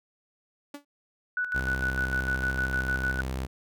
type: tone with exponential decay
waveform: sawtooth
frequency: 287.5 Hz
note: D4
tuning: 37 cents flat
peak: -30 dBFS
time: 0.74-0.85 s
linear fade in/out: 5 ms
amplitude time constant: 23 ms
type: tone with tremolo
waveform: sine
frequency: 1480 Hz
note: F#6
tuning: in tune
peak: -25 dBFS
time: 1.37-3.21 s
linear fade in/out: 2 ms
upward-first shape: square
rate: 6.6 Hz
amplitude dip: 60%
type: tone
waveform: sawtooth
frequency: 65.2 Hz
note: C2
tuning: 5 cents flat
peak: -26 dBFS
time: 1.54-3.47 s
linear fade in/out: 20 ms
effects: none